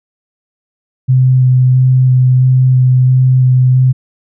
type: tone with vibrato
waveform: sine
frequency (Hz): 128.3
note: C3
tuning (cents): -34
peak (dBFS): -5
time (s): 1.08-3.93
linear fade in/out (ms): 20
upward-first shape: square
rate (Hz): 1.5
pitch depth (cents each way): 9
effects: none